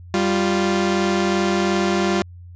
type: tone pair together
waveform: sawtooth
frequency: 195.98 / 349.2 Hz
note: G3 / F4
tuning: 0 / 0 cents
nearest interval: minor seventh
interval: 1000 cents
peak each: -16 dBFS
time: 0.14-2.22 s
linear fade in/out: 0 ms
effects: added 88 Hz sine -37 dBFS peak until 2.55 s + resampled to 16000 Hz